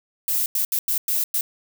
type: noise bursts at uneven times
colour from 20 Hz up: violet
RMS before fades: -22 dBFS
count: 6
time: 0.28-0.46 / 0.55-0.65 / 0.72-0.79 / 0.88-0.98 / 1.08-1.24 / 1.34-1.41 s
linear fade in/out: 2 ms
effects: none